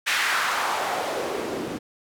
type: noise with band-pass filter sweep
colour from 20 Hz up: white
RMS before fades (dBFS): -26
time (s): 0.06-1.79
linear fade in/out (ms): 20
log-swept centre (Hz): 2000 to 260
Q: 1.8
effects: none